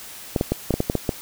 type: clicks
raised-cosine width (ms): 2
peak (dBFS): -6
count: 9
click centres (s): 0.362 / 0.411 / 0.52 / 0.707 / 0.74 / 0.804 / 0.899 / 0.953 / 1.092
effects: white hiss -39 dBFS RMS until 1.21 s